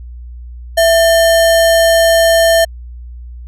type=tone with sample-and-hold; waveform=sine; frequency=663 Hz; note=E5; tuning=10 cents sharp; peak=-6 dBFS; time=0.77-2.65 s; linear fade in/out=10 ms; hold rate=2450 Hz; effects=added 60 Hz sine -27 dBFS peak until 3.47 s + resampled to 32000 Hz